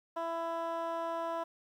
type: tone with band-pass filter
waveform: 15% pulse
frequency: 332.6 Hz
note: E4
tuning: 16 cents sharp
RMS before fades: -36 dBFS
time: 0.16-1.44 s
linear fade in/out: 10 ms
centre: 820 Hz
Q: 1.7
effects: 11-bit